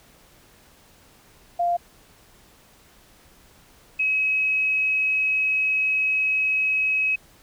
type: tone pair in turn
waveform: sine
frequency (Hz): 696 / 2554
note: F5 / D#7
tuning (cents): -6 / +45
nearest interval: octave + major seventh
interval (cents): 2251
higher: second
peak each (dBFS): -19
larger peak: neither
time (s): 1.59-1.77 / 3.99-7.16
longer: second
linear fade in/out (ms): 10
effects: pink hiss -54 dBFS RMS until 7.42 s